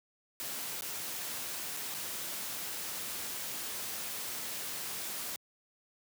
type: noise with dropouts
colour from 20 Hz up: white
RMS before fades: -39 dBFS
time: 0.4-5.36 s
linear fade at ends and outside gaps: 0 ms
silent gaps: 0.809-0.821 / 1.766-1.77 / 1.943-1.947 s
effects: high-pass 100 Hz 12 dB/octave